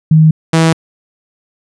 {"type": "tone pair in turn", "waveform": ["sine", "sawtooth"], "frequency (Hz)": [157.4, 162.67], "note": ["D#3", "E3"], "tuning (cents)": [20, -23], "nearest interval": "minor second", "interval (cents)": 57, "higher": "second", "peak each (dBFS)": -3, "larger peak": "neither", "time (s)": [[0.11, 0.31], [0.53, 0.73]], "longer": "neither", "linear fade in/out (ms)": 5, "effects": ["resampled to 22050 Hz"]}